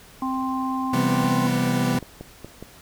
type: harmonic tone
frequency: 262.1 Hz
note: C4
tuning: 3 cents sharp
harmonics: 1 / 3 / 4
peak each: -25 / -31 / -28 dBFS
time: 0.22-1.47 s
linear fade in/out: 2 ms
type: chord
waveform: 40% pulse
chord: C major seventh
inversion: none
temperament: equal with one note detuned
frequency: 130.81 / 167.6 / 196 / 246.9 Hz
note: C3 / E3 / G3 / B3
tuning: 0 / +29 / 0 / 0 cents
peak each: -25 / -27 / -27 / -22 dBFS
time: 0.93-1.99 s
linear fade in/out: 5 ms
type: clicks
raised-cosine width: 2 ms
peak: -22 dBFS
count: 6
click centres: 1.241 / 1.946 / 2.027 / 2.21 / 2.446 / 2.626 s
effects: pink hiss -48 dBFS RMS until 2.81 s

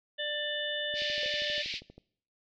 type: harmonic tone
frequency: 592 Hz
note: D5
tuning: 14 cents sharp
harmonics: 1 / 3 / 5 / 6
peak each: -37 / -37 / -37 / -37 dBFS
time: 0.18-1.63 s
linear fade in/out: 20 ms
type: click train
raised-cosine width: 2 ms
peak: -36 dBFS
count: 14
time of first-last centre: 0.94-1.98 s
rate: 12.5 Hz
type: band-pass noise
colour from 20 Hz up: white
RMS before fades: -37 dBFS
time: 0.94-1.81 s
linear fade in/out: 50 ms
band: 2100 to 4800 Hz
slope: 48 dB/octave
type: tone with exponential decay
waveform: sine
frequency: 523.3 Hz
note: C5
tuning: in tune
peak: -37 dBFS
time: 1.23-1.4 s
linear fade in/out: 0 ms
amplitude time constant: 36 ms
effects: noise-tail reverb RT60 0.6 s tail -22 dB re dry

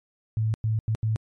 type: tone bursts at uneven times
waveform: sine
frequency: 110 Hz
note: A2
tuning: in tune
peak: -21 dBFS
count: 4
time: 0.37-0.54 / 0.64-0.79 / 0.88-0.95 / 1.03-1.16 s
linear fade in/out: 0 ms
effects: MP3 48 kbps

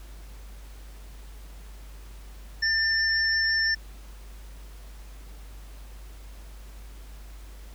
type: tone pair together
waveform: sine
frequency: 1788 / 5403 Hz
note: A6 / E8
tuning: +27 / +42 cents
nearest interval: octave + perfect fifth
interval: 1915 cents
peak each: -23 / -26 dBFS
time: 2.62-3.75 s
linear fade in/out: 10 ms
effects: added 50 Hz sine -41 dBFS peak until 7.74 s + pink hiss -53 dBFS RMS until 7.74 s

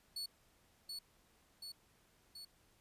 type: tone with echo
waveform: 40% pulse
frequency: 4420 Hz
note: C#8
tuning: 6 cents flat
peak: -39 dBFS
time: 0.16-0.26 s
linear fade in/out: 5 ms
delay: 730 ms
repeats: 3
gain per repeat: -3 dB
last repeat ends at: 2.45 s
effects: pink hiss -71 dBFS RMS until 2.8 s + resampled to 32000 Hz

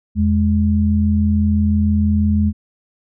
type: tone pair together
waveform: sine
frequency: 83.2 / 209.3 Hz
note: E2 / G#3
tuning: +17 / +14 cents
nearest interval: octave + major third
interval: 1597 cents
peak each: -15 dBFS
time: 0.15-2.53 s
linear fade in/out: 50 ms
effects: none

